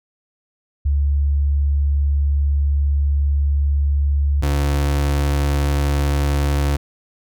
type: tone pair in turn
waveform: sine / 35% pulse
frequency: 71.2 / 71.2 Hz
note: C#2 / C#2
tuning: +47 / +47 cents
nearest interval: unison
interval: 0 cents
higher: neither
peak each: -14 dBFS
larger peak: neither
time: 0.85-4.42 / 4.42-6.77 s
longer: first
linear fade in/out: 10 ms
effects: none